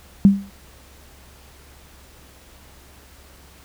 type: tone with exponential decay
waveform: sine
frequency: 197.7 Hz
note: G3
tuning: 15 cents sharp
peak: -4 dBFS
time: 0.25-0.5 s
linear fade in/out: 0 ms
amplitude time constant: 53 ms
effects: added 68 Hz sine -49 dBFS peak until 3.64 s + pink hiss -49 dBFS RMS until 3.64 s